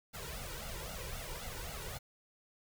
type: noise with flanger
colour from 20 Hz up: pink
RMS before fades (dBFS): -43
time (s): 0.13-1.99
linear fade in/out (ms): 20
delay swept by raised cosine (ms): 1.4 to 2.14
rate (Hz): 3.8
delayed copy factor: +0.9
effects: none